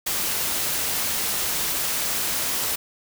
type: noise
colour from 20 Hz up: white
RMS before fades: -25 dBFS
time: 0.06-2.76 s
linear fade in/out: 10 ms
effects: none